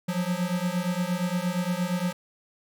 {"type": "beating tone pair", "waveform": "square", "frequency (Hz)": [174.61, 183.21], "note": ["F3", "F#3"], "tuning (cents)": [0, -17], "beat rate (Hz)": 8.6, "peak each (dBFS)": -29, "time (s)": [0.08, 2.13], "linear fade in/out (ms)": 10, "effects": []}